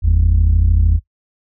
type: tone pair together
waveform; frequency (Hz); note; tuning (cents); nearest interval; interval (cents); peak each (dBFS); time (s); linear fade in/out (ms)
sine; 48.7 / 81.9; G1 / E2; -11 / -11; major sixth; 900; -10; 0.02-1; 50
effects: noise-tail reverb RT60 0.1 s tail -21 dB re dry + tanh soft clip ceiling -6 dBFS